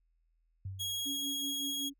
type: tone with exponential decay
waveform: sine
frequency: 96 Hz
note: G2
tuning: 36 cents flat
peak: -35 dBFS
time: 0.65-1.25 s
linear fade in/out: 5 ms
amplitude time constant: 130 ms
type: tone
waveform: sawtooth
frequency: 3304 Hz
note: G#7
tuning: 10 cents flat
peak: -31 dBFS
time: 0.79-1.9 s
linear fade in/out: 20 ms
type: tone with tremolo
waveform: sine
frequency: 278.7 Hz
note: C#4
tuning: 9 cents sharp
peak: -38 dBFS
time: 1.05-1.94 s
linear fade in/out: 20 ms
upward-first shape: sine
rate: 5.3 Hz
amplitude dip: 70%
effects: added 41 Hz sine -70 dBFS peak until 1.99 s